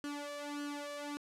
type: tone with flanger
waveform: sawtooth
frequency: 290.2 Hz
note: D4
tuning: 21 cents flat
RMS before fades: -42 dBFS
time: 0.04-1.17 s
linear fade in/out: 0 ms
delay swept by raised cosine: 0.66 to 1.76 ms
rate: 1.7 Hz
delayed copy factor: +0.8
effects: low-pass 10000 Hz 12 dB/octave